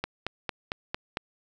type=click train; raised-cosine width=0.3 ms; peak=-13 dBFS; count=6; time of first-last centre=0.04-1.171 s; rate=4.42 Hz; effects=none